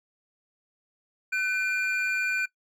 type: tone pair together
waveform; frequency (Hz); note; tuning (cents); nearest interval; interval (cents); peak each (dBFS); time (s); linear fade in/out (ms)
triangle; 1510 / 2397; F#6 / D7; +35 / +35; minor sixth; 800; -26; 1.32-2.46; 10
effects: noise-tail reverb RT60 0.1 s tail -19 dB re dry